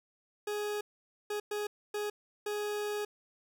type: tone bursts at uneven times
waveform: 40% pulse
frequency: 416.5 Hz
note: G#4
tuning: 5 cents sharp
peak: -32 dBFS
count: 5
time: 0.47-0.81 / 1.3-1.4 / 1.51-1.67 / 1.94-2.1 / 2.46-3.05 s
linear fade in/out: 5 ms
effects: none